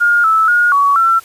sine tone with pitch steps, 1419 / 1311 / 1434 / 1127 / 1347 Hz, F6 / E6 / F6 / C#6 / E6, +27 / -10 / +45 / +28 / +37 cents, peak -8 dBFS, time 0-1.2 s, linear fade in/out 20 ms, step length 240 ms, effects white hiss -41 dBFS RMS until 1.24 s + resampled to 32000 Hz

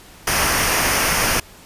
pink noise with comb filter, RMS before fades -18 dBFS, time 0.27-1.4 s, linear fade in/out 5 ms, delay 0.26 ms, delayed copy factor -0.55, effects pink hiss -44 dBFS RMS until 1.65 s + resampled to 32000 Hz

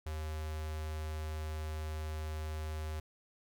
square tone with notch filter, 77.78 Hz, D#2, in tune, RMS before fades -39 dBFS, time 0.06-3 s, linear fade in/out 5 ms, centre 210 Hz, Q 1.4, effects none

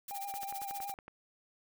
blue noise with tremolo, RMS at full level -42 dBFS, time 0.08-0.94 s, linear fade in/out 2 ms, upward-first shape sine, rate 15 Hz, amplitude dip 95%
triangle tone with vibrato, 795 Hz, G5, 24 cents sharp, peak -37 dBFS, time 0.11-0.94 s, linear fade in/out 0 ms, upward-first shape triangle, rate 8.2 Hz, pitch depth 31 cents each way
click train, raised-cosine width 0.5 ms, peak -33 dBFS, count 9, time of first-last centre 0.34-1.081 s, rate 10.8 Hz
effects none

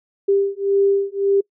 sine beating tone pair, 395.6 / 397.4 Hz, G4 / G4, +16 / +24 cents, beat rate 1.8 Hz, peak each -18 dBFS, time 0.28-1.41 s, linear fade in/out 10 ms, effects noise-tail reverb RT60 0.1 s tail -24 dB re dry

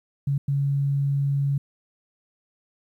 sine tone bursts at uneven times, 140 Hz, C#3, 18 cents sharp, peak -20 dBFS, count 2, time 0.27-0.38 / 0.48-1.58 s, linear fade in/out 5 ms, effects 10-bit

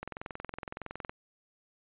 click train, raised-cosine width 0.5 ms, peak -23 dBFS, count 24, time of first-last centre 0.03-1.095 s, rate 21.6 Hz, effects resampled to 8000 Hz

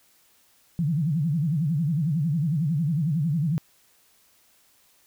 sine tone with vibrato, 155.5 Hz, D#3, 1 cent flat, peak -21 dBFS, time 0.79-3.58 s, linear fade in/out 0 ms, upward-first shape sine, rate 11 Hz, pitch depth 210 cents each way, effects white hiss -61 dBFS RMS until 5.06 s

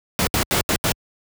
pink noise bursts at uneven times, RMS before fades -19 dBFS, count 5, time 0.19-0.27 / 0.34-0.43 / 0.51-0.61 / 0.69-0.76 / 0.84-0.92 s, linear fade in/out 0 ms, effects high-pass 60 Hz 12 dB/octave

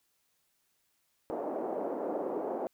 white band-pass noise, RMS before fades -35 dBFS, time 1.3-2.67 s, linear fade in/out 0 ms, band 280 to 690 Hz, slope 24 dB/octave, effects white hiss -75 dBFS RMS until 2.73 s

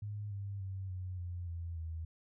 sine tone with pitch steps, 103.83 / 99.66 / 95.65 / 91.81 / 88.12 / 84.58 / 81.18 Hz, G#2 / G2 / G2 / F#2 / F2 / E2 / E2, 0 / +29 / -42 / -13 / +16 / +45 / -26 cents, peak -38 dBFS, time 0.02-2.05 s, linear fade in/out 5 ms, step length 290 ms, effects none

